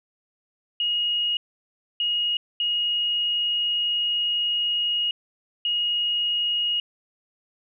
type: tone bursts at uneven times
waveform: sine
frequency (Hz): 2878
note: F#7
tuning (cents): -49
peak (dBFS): -21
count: 4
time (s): 0.8-1.37 / 2-2.37 / 2.6-5.11 / 5.65-6.8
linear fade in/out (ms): 2
effects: none